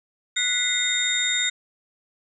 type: tone cluster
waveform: sine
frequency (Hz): 1473 / 1983 / 2103 / 3694 / 7200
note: F#6 / B6 / C7 / A#7 / A8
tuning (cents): -8 / +7 / +8 / -16 / +39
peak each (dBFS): -31 / -29 / -29 / -23 / -28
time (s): 0.36-1.5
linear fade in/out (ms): 10
effects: none